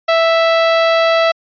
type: tone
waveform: sawtooth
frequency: 659.3 Hz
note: E5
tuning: in tune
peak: -6 dBFS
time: 0.08-1.32 s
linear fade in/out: 10 ms
effects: resampled to 11025 Hz